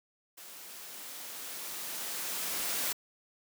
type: noise with level ramp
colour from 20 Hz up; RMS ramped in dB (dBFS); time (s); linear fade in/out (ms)
white; -49 to -32; 0.37-2.93; 10
effects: high-pass 200 Hz 12 dB/octave